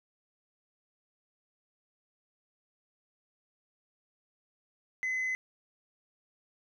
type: tone with tanh clipping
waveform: triangle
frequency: 2033 Hz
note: B6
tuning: 50 cents sharp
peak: -30 dBFS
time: 5.03-5.35 s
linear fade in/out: 0 ms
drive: 6 dB
effects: none